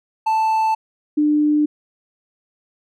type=tone pair in turn; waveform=triangle / sine; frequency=881 / 299 Hz; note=A5 / D4; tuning=+2 / +31 cents; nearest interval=octave + perfect fifth; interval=1871 cents; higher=first; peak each=-13 dBFS; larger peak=neither; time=0.26-0.75 / 1.17-1.66 s; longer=neither; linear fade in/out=10 ms; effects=none